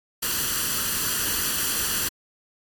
white noise with comb filter, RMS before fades -25 dBFS, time 0.22-2.09 s, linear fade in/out 10 ms, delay 0.67 ms, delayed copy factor +0.65, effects AAC 64 kbps

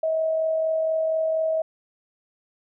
sine tone with amplitude modulation, 640 Hz, D#5, 49 cents sharp, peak -19 dBFS, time 0.03-1.62 s, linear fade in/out 5 ms, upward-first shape sine, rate 44.2 Hz, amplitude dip 30%, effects none

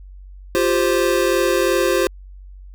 square chord, F suspended second, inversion none, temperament equal, 349.2 / 392 / 523.3 Hz, F4 / G4 / C5, 0 / 0 / 0 cents, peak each -20 / -21 / -20 dBFS, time 0.55-2.07 s, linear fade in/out 0 ms, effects added 47 Hz sine -36 dBFS peak until 2.74 s

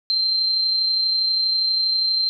sine tone with amplitude modulation, 4136 Hz, C8, 21 cents flat, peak -16 dBFS, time 0.1-2.29 s, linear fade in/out 0 ms, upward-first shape sine, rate 32.4 Hz, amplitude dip 30%, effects none

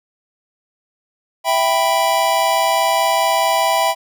square chord, E minor, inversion none, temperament equal, 659.3 / 784 / 987.8 Hz, E5 / G5 / B5, 0 / 0 / 0 cents, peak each -19 dBFS, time 1.44-3.95 s, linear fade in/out 50 ms, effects none

